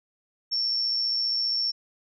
sine tone with amplitude modulation, 5440 Hz, F8, 46 cents flat, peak -21 dBFS, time 0.51-1.72 s, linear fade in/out 20 ms, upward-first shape sine, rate 115 Hz, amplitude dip 50%, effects none

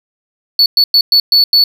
triangle tone bursts at uneven times, 4445 Hz, C#8, 4 cents sharp, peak -4 dBFS, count 6, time 0.59-0.66 / 0.77-0.84 / 0.94-1.01 / 1.12-1.2 / 1.32-1.44 / 1.53-1.64 s, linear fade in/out 2 ms, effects none

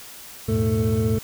triangle tone cluster, 81.4 / 105.3 / 120.8 / 220.4 / 443.1 Hz, E2 / G#2 / B2 / A3 / A4, -21 / +24 / -38 / +3 / +12 cents, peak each -26 / -20 / -25 / -22 / -23 dBFS, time 0.48-1.19 s, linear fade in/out 10 ms, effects tanh soft clip ceiling -6 dBFS + white hiss -41 dBFS RMS until 1.23 s

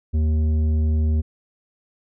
sine tone with tanh clipping, 77.78 Hz, D#2, in tune, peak -18 dBFS, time 0.13-1.22 s, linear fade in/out 20 ms, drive 9 dB, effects none

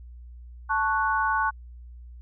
sine chord, F# minor, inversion first, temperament equal, 880 / 1108.7 / 1480 Hz, A5 / C#6 / F#6, 0 / 0 / 0 cents, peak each -26 dBFS, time 0.69-1.51 s, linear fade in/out 20 ms, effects added 60 Hz sine -41 dBFS peak until 2.21 s

